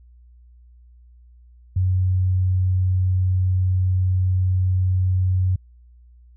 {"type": "tone", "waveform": "sine", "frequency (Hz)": 92.5, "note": "F#2", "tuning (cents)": 0, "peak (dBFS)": -16, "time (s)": [1.76, 5.56], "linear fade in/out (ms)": 5, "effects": ["added 60 Hz sine -46 dBFS peak until 6.36 s"]}